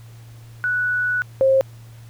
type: tone pair in turn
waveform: sine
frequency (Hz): 1477 / 533.5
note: F#6 / C5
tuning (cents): -3 / +34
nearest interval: octave + tritone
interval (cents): 1763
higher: first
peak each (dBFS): -18 / -12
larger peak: second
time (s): 0.64-1.22 / 1.41-1.61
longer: first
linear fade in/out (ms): 0
effects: added 115 Hz sine -39 dBFS peak until 2.09 s + pink hiss -52 dBFS RMS until 2.09 s